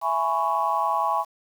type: chord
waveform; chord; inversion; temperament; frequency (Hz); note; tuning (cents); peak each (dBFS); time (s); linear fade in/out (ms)
sine; C# minor seventh; first; just; 665.2 / 831.5 / 997.9 / 1108.7; E5 / G#5 / B5 / C#6; +16 / +2 / +18 / 0; -29 / -25 / -26 / -25; 0.01-1.25; 50
effects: tanh soft clip ceiling -10 dBFS + 8-bit